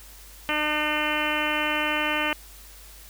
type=harmonic tone; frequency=302 Hz; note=D4; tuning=48 cents sharp; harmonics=1 / 2 / 3 / 4 / 5 / 6 / 7 / 8 / 9 / 10; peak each=-32 / -32 / -32 / -32 / -32 / -32 / -32 / -32 / -32 / -32 dBFS; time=0.49-2.33 s; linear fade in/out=0 ms; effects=added 50 Hz sine -47 dBFS peak until 3.09 s + white hiss -48 dBFS RMS until 3.09 s